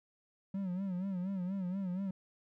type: tone with vibrato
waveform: triangle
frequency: 187.4 Hz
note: F#3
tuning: 22 cents sharp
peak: -32 dBFS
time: 0.54-2.11 s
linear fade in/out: 5 ms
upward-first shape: sine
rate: 4.2 Hz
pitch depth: 100 cents each way
effects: none